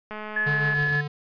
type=click train; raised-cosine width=0.5 ms; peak=-21 dBFS; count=135; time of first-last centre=0.11-0.739 s; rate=213 Hz
type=tone; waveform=sine; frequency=1711 Hz; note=A6; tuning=49 cents flat; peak=-22 dBFS; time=0.36-1.01 s; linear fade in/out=5 ms
type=tone with tremolo; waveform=square; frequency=146.83 Hz; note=D3; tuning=in tune; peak=-25 dBFS; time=0.46-1.08 s; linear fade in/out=10 ms; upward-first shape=sine; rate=6.4 Hz; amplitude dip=40%
type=noise; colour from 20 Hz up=pink; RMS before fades=-40 dBFS; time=0.75-0.96 s; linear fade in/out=0 ms
effects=resampled to 11025 Hz